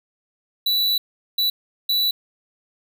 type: tone bursts at uneven times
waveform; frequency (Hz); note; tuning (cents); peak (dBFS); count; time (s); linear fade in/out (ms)
square; 3951; B7; 0; -18; 3; 0.66-0.98 / 1.38-1.5 / 1.89-2.11; 5
effects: none